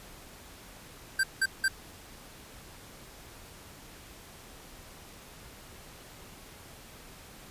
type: tone bursts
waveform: square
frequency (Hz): 1568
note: G6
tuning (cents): 0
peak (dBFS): -24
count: 3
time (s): 1.19-1.682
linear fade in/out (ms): 5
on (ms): 44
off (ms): 180
effects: pink hiss -50 dBFS RMS until 7.5 s + resampled to 32000 Hz